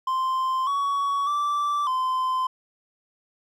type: tone with pitch steps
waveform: triangle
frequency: 1043 / 1123 / 1167 / 1031 Hz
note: C6 / C#6 / D6 / C6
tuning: -6 / +22 / -11 / -26 cents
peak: -20 dBFS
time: 0.07-2.47 s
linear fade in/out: 5 ms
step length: 600 ms
effects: none